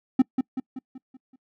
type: tone with echo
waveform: triangle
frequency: 260 Hz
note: C4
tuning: 11 cents flat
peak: -11 dBFS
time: 0.19-0.22 s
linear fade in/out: 5 ms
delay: 190 ms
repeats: 6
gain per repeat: -6 dB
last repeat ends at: 1.36 s
effects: noise-tail reverb RT60 0.1 s tail -25 dB re dry